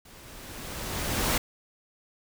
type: noise with level ramp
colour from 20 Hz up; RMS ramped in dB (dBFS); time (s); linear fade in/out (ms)
pink; -51 to -24; 0.05-1.38; 5
effects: none